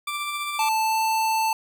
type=tone with tremolo; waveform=20% pulse; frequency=1174.7 Hz; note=D6; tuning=in tune; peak=-21 dBFS; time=0.07-0.69 s; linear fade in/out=5 ms; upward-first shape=sine; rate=15 Hz; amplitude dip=30%
type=tone with pitch glide; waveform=square; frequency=880 to 885.1 Hz; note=A5 to A5; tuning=0 to +10 cents; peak=-21 dBFS; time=0.59-1.53 s; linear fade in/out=2 ms; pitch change=+10 cents; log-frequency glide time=0.84-0.99 s
effects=none